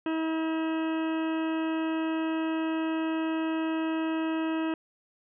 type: harmonic tone with a mistuned harmonic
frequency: 320.9 Hz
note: E4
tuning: 46 cents flat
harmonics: 1 / 2 / 3 / 4 / 5 / 6 / 8 / 9 / 10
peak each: -27 / -38 / -39 / -42 / -43 / -47 / -44 / -49 / -52 dBFS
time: 0.06-4.74 s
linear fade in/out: 2 ms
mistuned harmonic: 9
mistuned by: -17 cents
effects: none